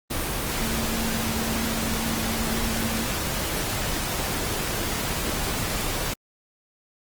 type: tone in noise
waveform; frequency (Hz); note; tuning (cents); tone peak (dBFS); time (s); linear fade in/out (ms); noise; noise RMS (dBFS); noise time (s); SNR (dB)
sine; 225.5; A3; +43; -29; 0.6-3.05; 10; pink; -27; 0.1-6.14; -5
effects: Opus 24 kbps